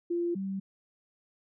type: tone pair in turn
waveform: sine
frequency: 345 / 193.62 Hz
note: F4 / G3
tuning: -21 / -21 cents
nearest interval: minor seventh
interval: 1000 cents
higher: first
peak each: -27 / -31 dBFS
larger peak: first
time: 0.1-0.35 / 0.35-0.6 s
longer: neither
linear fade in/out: 10 ms
effects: none